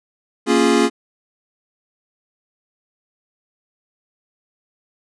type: chord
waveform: square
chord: Bb minor seventh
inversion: none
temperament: equal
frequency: 233.1 / 277.2 / 349.2 / 415.3 Hz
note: Bb3 / Db4 / F4 / Ab4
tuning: 0 / 0 / 0 / 0 cents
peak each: -19 dBFS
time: 0.46-0.9 s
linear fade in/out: 50 ms
effects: resampled to 22050 Hz